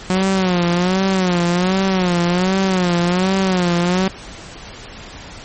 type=tone with vibrato; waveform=sawtooth; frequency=182.4 Hz; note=F#3; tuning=24 cents flat; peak=-10 dBFS; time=0.1-4.08 s; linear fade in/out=0 ms; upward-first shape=sine; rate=1.3 Hz; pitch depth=96 cents each way; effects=pink hiss -35 dBFS RMS until 5.44 s + MP3 32 kbps